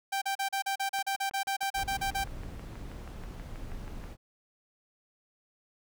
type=tone bursts; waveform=sawtooth; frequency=784 Hz; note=G5; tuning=in tune; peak=-25 dBFS; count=16; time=0.12-2.243 s; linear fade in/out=10 ms; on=98 ms; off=37 ms
type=click train; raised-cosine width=0.5 ms; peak=-32 dBFS; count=20; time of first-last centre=0.99-4.04 s; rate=6.23 Hz
type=noise; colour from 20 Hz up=brown; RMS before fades=-41 dBFS; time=1.74-4.17 s; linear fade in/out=50 ms
effects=none